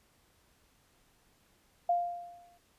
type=tone with exponential decay; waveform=sine; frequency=698.5 Hz; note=F5; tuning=in tune; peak=-23 dBFS; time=1.89-2.58 s; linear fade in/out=5 ms; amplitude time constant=150 ms; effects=pink hiss -68 dBFS RMS until 2.78 s + resampled to 32000 Hz